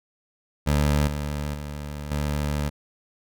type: tone with level steps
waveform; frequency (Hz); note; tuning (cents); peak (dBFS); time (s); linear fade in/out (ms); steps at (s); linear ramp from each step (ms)
20% pulse; 73.42; D2; 0; -14 / -22 / -27 / -19; 0.66-2.7; 20; 1.07 / 1.54 / 2.11; 2
effects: none